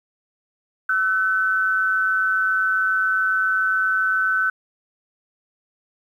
sine tone pair together, 1318.5 / 1511.2 Hz, E6 / F#6, 0 / +36 cents, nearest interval major second, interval 236 cents, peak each -24 / -18 dBFS, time 0.89-4.5 s, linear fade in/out 5 ms, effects 9-bit

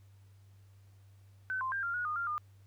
sine tone with pitch steps, 1521 / 1044 / 1593 / 1391 / 1453 / 1224 / 1391 / 1212 Hz, F#6 / C6 / G6 / F6 / F#6 / D#6 / F6 / D#6, +47 / -4 / +27 / -7 / -32 / -29 / -7 / -46 cents, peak -32 dBFS, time 1.5-2.38 s, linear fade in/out 0 ms, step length 110 ms, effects added 98 Hz sine -56 dBFS peak until 2.66 s + pink hiss -72 dBFS RMS until 2.66 s

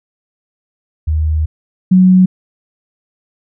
sine tone pair in turn, 77.78 / 184.99 Hz, D#2 / F#3, 0 / 0 cents, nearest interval octave + minor third, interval 1500 cents, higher second, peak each -11 / -4 dBFS, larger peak second, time 1.07-1.46 / 1.91-2.26 s, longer first, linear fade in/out 10 ms, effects none

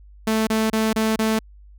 sawtooth tone bursts, 220 Hz, A3, in tune, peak -14 dBFS, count 5, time 0.27-1.39 s, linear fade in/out 5 ms, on 200 ms, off 30 ms, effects added 50 Hz sine -43 dBFS peak until 1.78 s

